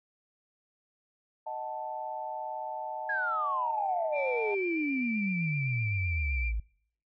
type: chord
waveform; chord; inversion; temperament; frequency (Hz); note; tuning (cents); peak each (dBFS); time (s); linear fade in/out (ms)
sine; D# diminished; none; equal with one note detuned; 622.3 / 742.1 / 880; D#5 / F#5 / A5; 0 / +5 / 0; -40 / -40 / -36; 1.46-4.55; 10
type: exponential sweep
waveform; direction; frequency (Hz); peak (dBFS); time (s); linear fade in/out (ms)
sine; down; 1680 to 51.91; -28; 3.09-6.6; 5
type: tone with vibrato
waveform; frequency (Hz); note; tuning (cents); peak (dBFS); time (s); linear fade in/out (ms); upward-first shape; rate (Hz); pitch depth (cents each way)
sine; 2349; D7; 0; -33; 4.12-6.53; 50; sine; 7.8; 25
effects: noise-tail reverb RT60 0.6 s tail -25 dB re dry + tanh soft clip ceiling -17 dBFS